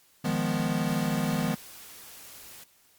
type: chord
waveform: square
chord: F half-diminished seventh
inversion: third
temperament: equal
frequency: 155.56 / 174.61 / 207.7 / 246.9 Hz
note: Eb3 / F3 / Ab3 / Cb4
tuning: 0 / 0 / 0 / 0 cents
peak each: -32 dBFS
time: 0.24-1.55 s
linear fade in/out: 10 ms
type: noise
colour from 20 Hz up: white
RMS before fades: -47 dBFS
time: 0.88-2.64 s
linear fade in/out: 5 ms
effects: white hiss -62 dBFS RMS until 2.98 s + Opus 48 kbps